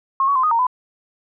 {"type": "tone with pitch steps", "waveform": "sine", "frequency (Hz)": [1078, 1123, 1035, 1241, 924, 1005], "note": ["C#6", "C#6", "C6", "D#6", "A#5", "B5"], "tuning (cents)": [-49, 22, -19, -5, -16, 30], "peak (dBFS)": -14, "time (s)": [0.2, 0.668], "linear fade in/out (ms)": 2, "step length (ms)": 78, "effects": []}